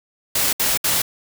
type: noise bursts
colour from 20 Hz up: white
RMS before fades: -19 dBFS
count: 3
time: 0.35-1.02 s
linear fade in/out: 5 ms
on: 180 ms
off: 65 ms
effects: none